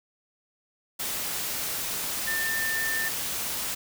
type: tone in noise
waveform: sine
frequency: 1792 Hz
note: A6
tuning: 31 cents sharp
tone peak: -27 dBFS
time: 2.27-3.09 s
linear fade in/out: 10 ms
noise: white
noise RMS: -31 dBFS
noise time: 0.99-3.75 s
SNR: +1 dB
effects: none